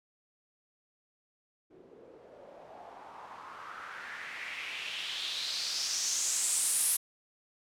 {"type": "noise with low-pass filter sweep", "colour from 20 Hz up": "blue", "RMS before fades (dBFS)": -36, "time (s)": [1.7, 6.97], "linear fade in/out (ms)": 10, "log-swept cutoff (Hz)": [350, 11000], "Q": 3.6, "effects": []}